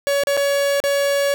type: tone with dropouts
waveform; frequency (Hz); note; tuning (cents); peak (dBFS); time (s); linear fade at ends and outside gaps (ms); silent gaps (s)
45% pulse; 563; C#5; +27; -16; 0.07-1.34; 0; 0.236-0.271 / 0.368-0.374 / 0.802-0.839
effects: none